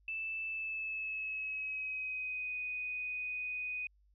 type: tone with pitch glide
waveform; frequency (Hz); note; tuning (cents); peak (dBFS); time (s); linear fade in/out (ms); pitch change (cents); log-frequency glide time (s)
sine; 2639 to 2491; E7 to D#7; +1 to +1; -36; 0.08-3.87; 2; -100; 0.46-2.56
effects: added 50 Hz sine -65 dBFS peak until 4.14 s